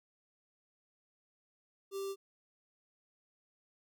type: tone with notch filter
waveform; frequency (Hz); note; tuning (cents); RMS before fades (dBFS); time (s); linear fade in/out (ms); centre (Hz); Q
square; 392; G4; 0; -39; 1.91-2.16; 50; 1900; 0.83
effects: none